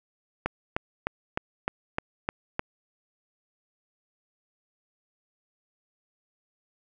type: click train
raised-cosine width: 0.5 ms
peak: -11 dBFS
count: 8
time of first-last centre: 0.46-2.594 s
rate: 3.28 Hz
effects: none